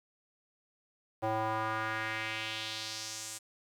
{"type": "tone with band-pass filter sweep", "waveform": "square", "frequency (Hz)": 110, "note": "A2", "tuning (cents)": 0, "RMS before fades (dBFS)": -36, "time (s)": [1.22, 3.39], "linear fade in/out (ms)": 20, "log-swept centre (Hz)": [700, 8300], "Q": 2.1, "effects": ["10-bit"]}